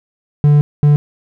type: tone bursts at uneven times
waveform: triangle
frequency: 146.83 Hz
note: D3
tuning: in tune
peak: -4 dBFS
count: 2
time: 0.44-0.61 / 0.83-0.96 s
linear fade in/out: 0 ms
effects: none